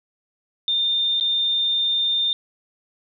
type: tone with dropouts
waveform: sine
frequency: 3615 Hz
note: A7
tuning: 46 cents sharp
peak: -18 dBFS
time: 0.68-2.33 s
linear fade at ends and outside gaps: 1 ms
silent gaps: 1.199-1.209 s
effects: none